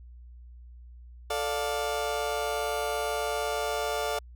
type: chord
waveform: 30% pulse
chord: D minor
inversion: second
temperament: just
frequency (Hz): 440.5 / 587.3 / 704.8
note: A4 / D5 / F5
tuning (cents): +2 / 0 / +16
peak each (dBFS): -30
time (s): 1.3-4.19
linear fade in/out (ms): 5
effects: added 60 Hz sine -45 dBFS peak until 4.35 s